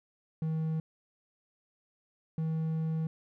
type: tone pair in turn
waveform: triangle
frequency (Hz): 159.1 / 159.99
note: D#3 / D#3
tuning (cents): +39 / +49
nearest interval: unison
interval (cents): 10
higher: second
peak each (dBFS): -27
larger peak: neither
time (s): 0.42-0.8 / 2.38-3.07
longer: second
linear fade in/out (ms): 2
effects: none